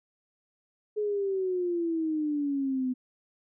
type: exponential sweep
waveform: sine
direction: down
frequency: 426.2 to 251.1 Hz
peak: -26 dBFS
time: 0.96-2.94 s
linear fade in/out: 20 ms
effects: none